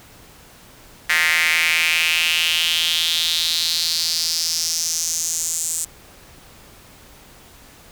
square tone with high-pass filter sweep, 82.41 Hz, E2, in tune, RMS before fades -20 dBFS, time 1.09-5.85 s, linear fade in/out 10 ms, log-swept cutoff 1900 to 7800 Hz, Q 4.2, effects pink hiss -46 dBFS RMS until 7.91 s

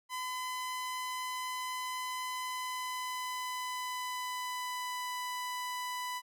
sawtooth tone with pitch glide, 1012 to 995.2 Hz, B5 to B5, +42 to +13 cents, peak -32 dBFS, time 0.09-6.22 s, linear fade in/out 50 ms, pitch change -29 cents, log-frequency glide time 2.38-5.12 s, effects none

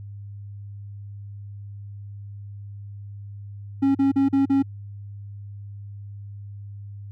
triangle tone bursts, 273.6 Hz, C#4, 23 cents flat, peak -14 dBFS, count 5, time 3.82-4.626 s, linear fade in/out 10 ms, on 130 ms, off 39 ms, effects added 101 Hz sine -35 dBFS peak until 7.11 s

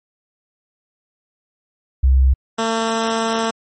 sine / 10% pulse tone pair in turn, 65.7 / 225.8 Hz, C2 / A3, +8 / +45 cents, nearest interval octave + major sixth, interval 2137 cents, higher second, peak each -9 dBFS, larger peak neither, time 2.03-2.34 / 2.58-3.51 s, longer second, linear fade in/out 10 ms, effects MP3 32 kbps

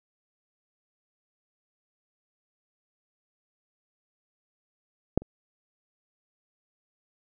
clicks, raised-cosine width 2 ms, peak -7 / -30 dBFS, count 2, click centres 5.176 / 5.22 s, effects none

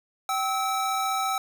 square tone pair together, 772.4 / 1299 Hz, G5 / E6, -26 / -26 cents, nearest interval major sixth, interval 900 cents, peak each -28 dBFS, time 0.29-1.38 s, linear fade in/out 2 ms, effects none

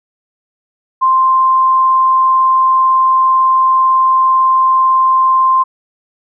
sine tone, 1047 Hz, C6, 1 cent sharp, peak -7 dBFS, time 1.01-5.64 s, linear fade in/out 20 ms, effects none

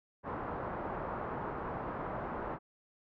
white low-pass noise, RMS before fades -39 dBFS, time 0.23-2.59 s, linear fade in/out 50 ms, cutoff 1200 Hz, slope 24 dB/octave, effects none

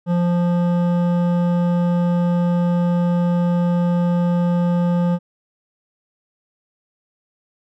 sine tone with hard clipping, 174.61 Hz, F3, in tune, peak -17 dBFS, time 0.06-5.19 s, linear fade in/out 50 ms, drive 12 dB, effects none

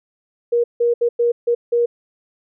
sine tone bursts at uneven times, 474.4 Hz, A#4, 30 cents sharp, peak -13 dBFS, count 6, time 0.52-0.64 / 0.8-0.94 / 1.01-1.09 / 1.19-1.32 / 1.47-1.55 / 1.72-1.86 s, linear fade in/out 10 ms, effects none

